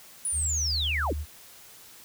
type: linear sweep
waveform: sine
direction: down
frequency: 10040 to 212.3 Hz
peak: -26 dBFS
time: 0.25-1.13 s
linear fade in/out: 2 ms
type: tone with pitch glide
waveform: sine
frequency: 75.8 to 75.06 Hz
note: D#2 to D2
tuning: -45 to +38 cents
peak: -29 dBFS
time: 0.32-1.26 s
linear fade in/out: 50 ms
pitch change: -17 cents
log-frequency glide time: 0.45-0.66 s
effects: white hiss -50 dBFS RMS until 2.04 s